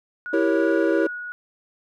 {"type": "tone with tremolo", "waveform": "sine", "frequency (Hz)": 1456, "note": "F#6", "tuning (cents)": -28, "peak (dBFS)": -28, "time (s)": [0.26, 1.32], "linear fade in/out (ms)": 0, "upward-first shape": "sine", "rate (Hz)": 2.8, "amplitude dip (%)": 25}
{"type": "chord", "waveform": "triangle", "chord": "E diminished seventh", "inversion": "none", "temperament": "equal", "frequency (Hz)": [329.6, 392, 466.2, 554.4], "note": ["E4", "G4", "Bb4", "Db5"], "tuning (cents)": [0, 0, 0, 0], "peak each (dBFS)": [-19, -22, -23, -22], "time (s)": [0.33, 1.07], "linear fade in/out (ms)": 5}
{"effects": []}